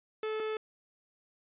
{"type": "tone pair in turn", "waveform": "45% pulse", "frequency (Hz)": [434.3, 434.3], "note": ["A4", "A4"], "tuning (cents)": [-23, -23], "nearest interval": "unison", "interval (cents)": 0, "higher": "neither", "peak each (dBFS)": [-32, -32], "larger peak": "neither", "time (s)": [[0.23, 0.4], [0.4, 0.57]], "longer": "neither", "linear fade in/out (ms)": 2, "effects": ["resampled to 8000 Hz"]}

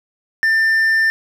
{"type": "tone with hard clipping", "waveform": "sine", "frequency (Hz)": 1790, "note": "A6", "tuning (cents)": 29, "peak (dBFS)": -13, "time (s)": [0.43, 1.1], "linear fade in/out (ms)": 0, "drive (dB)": 3, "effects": []}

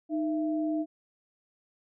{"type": "tone pair together", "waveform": "sine", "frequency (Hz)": [309.4, 668.2], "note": ["D#4", "E5"], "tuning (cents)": [-10, 23], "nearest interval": "octave + minor second", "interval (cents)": 1333, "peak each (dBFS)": [-27, -35], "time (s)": [0.09, 0.86], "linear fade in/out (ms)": 50, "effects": []}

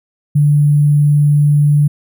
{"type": "tone with sample-and-hold", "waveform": "sine", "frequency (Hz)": 146.8, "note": "D3", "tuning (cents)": 0, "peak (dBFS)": -7, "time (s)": [0.35, 1.88], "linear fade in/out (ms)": 10, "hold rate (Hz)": 11025, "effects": []}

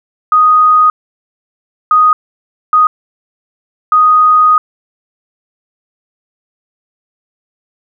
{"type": "tone bursts at uneven times", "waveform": "sine", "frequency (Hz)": 1244.5, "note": "D#6", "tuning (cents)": 0, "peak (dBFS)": -4, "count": 4, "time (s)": [[0.32, 0.9], [1.91, 2.13], [2.73, 2.87], [3.92, 4.58]], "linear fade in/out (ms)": 2, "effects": []}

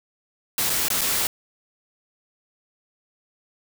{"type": "noise with dropouts", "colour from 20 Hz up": "white", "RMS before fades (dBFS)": -23, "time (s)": [0.58, 1.27], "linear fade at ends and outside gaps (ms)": 1, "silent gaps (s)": [[0.697, 0.701], [0.884, 0.902], [1.01, 1.015]], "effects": []}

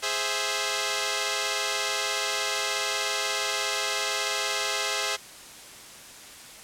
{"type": "chord", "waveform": "5% pulse", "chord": "Ab augmented", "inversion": "none", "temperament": "equal", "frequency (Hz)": [415.3, 523.3, 659.3], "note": ["Ab4", "C5", "E5"], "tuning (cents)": [0, 0, 0], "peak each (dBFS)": -19, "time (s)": [0.02, 5.17], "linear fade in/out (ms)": 20, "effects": ["white hiss -45 dBFS RMS until 6.63 s", "low-pass 10000 Hz 12 dB/octave"]}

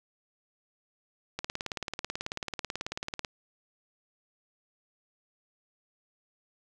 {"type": "click train", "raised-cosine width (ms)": 0.2, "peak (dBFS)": -16, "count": 35, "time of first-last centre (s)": [1.39, 3.248], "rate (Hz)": 18.3, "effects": []}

